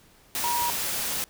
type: tone in noise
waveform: sine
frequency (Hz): 956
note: A#5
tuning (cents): +43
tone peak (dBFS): -25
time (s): 0.44-0.7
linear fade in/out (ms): 0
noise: white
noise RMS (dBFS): -29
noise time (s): 0.35-1.24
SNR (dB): +1
effects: pink hiss -57 dBFS RMS until 1.29 s